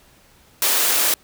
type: high-pass noise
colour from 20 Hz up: white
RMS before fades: -18 dBFS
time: 0.62-1.14 s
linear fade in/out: 2 ms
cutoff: 290 Hz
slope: 24 dB/octave
effects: pink hiss -53 dBFS RMS until 1.23 s